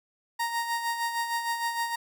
30% pulse tone with tremolo, 932.3 Hz, A#5, in tune, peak -23 dBFS, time 0.39-1.96 s, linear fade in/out 10 ms, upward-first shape sine, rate 6.5 Hz, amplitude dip 55%, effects none

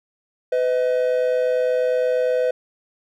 triangle tone pair together, 503.5 / 632 Hz, B4 / D#5, +33 / +27 cents, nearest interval major third, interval 394 cents, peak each -16 / -22 dBFS, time 0.52-2.51 s, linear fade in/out 5 ms, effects none

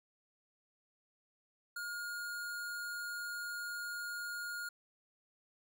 square tone, 1426 Hz, F6, 36 cents sharp, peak -40 dBFS, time 1.76-4.69 s, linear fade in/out 5 ms, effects none

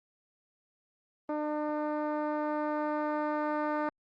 10% pulse tone with low-pass filter sweep, 301 Hz, D4, 43 cents sharp, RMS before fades -32 dBFS, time 1.29-3.89 s, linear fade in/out 2 ms, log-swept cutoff 740 to 1200 Hz, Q 0.85, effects Opus 32 kbps

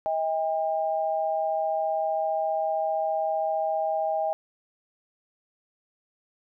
sine tone pair together, 637.2 / 802 Hz, D#5 / G5, +41 / +39 cents, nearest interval major third, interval 398 cents, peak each -26 / -27 dBFS, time 0.06-4.33 s, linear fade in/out 0 ms, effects none

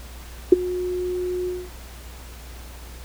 sine tone with ADSR envelope, 361.5 Hz, F#4, 40 cents flat, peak -3 dBFS, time 0.52-1.7 s, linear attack 6 ms, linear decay 18 ms, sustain -20 dB, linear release 230 ms, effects added 60 Hz sine -38 dBFS peak until 3.04 s + pink hiss -44 dBFS RMS until 3.04 s

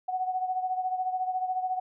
sine beating tone pair, 740 / 754 Hz, F#5 / F#5, 0 / +32 cents, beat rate 14 Hz, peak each -28 / -34 dBFS, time 0.08-1.8 s, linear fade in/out 10 ms, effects none

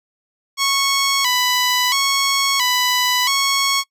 10% pulse tone with vibrato, 1046.5 Hz, C6, in tune, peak -7 dBFS, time 0.57-3.84 s, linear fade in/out 50 ms, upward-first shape square, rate 0.74 Hz, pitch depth 91 cents each way, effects noise-tail reverb RT60 0.1 s tail -23 dB re dry + resampled to 32000 Hz

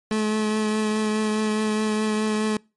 30% pulse tone with vibrato, 215 Hz, A3, 40 cents flat, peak -18 dBFS, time 0.11-2.57 s, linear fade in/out 2 ms, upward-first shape triangle, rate 4.8 Hz, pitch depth 18 cents each way, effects noise-tail reverb RT60 0.3 s tail -26 dB re dry + MP3 48 kbps

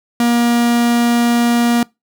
45% pulse tone, 237.4 Hz, A#3, 32 cents sharp, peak -11 dBFS, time 0.2-1.83 s, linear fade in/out 2 ms, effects noise-tail reverb RT60 0.2 s tail -24 dB re dry

